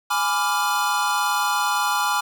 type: chord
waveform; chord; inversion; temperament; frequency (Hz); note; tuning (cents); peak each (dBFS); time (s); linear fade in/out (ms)
square; G# diminished seventh; none; equal with one note detuned; 830.6 / 994.1 / 1174.7 / 1396.9; G#5 / B5 / D6 / F6; 0 / +11 / 0 / 0; -26; 0.1-2.21; 10
effects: none